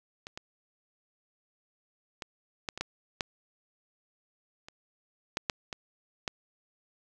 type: clicks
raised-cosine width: 0.2 ms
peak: -24 / -22 / -20 / -15 / -22 / -14 / -12 / -28 / -12 / -10 / -19 / -14 dBFS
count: 12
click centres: 0.269 / 0.375 / 2.222 / 2.688 / 2.776 / 2.81 / 3.208 / 4.685 / 5.371 / 5.498 / 5.728 / 6.278 s
effects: none